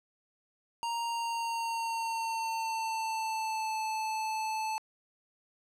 square tone with pitch glide, 932.3 to 874.9 Hz, A#5 to A5, 0 to -10 cents, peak -32 dBFS, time 0.83-4.78 s, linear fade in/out 0 ms, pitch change -110 cents, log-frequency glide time 1.05-3.79 s, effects low-pass 10000 Hz 12 dB/octave

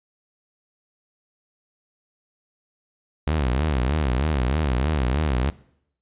sawtooth tone with vibrato, 69.3 Hz, C#2, in tune, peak -16 dBFS, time 3.27-5.5 s, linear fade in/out 0 ms, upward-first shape sine, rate 3.2 Hz, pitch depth 230 cents each way, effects noise-tail reverb RT60 0.7 s tail -21 dB re dry + resampled to 8000 Hz

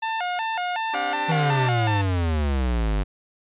sawtooth tone with vibrato, 800 Hz, G5, 35 cents sharp, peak -20 dBFS, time 0.02-2.02 s, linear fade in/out 10 ms, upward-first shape square, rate 2.7 Hz, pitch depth 190 cents each way
10% pulse chord, C suspended second, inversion none, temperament equal, 261.6 / 293.7 / 392 Hz, C4 / D4 / G4, 0 / 0 / 0 cents, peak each -29 / -23 / -24 dBFS, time 0.93-1.68 s, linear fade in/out 10 ms
square exponential sweep, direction down, 164.9 to 48.14 Hz, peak -21 dBFS, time 1.28-3.04 s, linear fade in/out 20 ms
effects resampled to 8000 Hz

